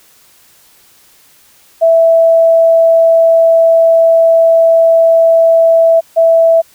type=tone pair in turn; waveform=sine; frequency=659.3 / 659.3 Hz; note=E5 / E5; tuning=0 / 0 cents; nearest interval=unison; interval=0 cents; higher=neither; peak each=-4 dBFS; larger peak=neither; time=1.81-6.01 / 6.16-6.62 s; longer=first; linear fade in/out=20 ms; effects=white hiss -46 dBFS RMS until 6.74 s